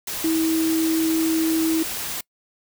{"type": "tone in noise", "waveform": "sine", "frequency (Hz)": 322.7, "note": "E4", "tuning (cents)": -37, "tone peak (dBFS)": -18, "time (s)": [0.24, 1.83], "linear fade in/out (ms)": 5, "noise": "white", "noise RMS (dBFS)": -29, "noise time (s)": [0.07, 2.21], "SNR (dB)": 8, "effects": ["noise-tail reverb RT60 0.1 s tail -25 dB re dry"]}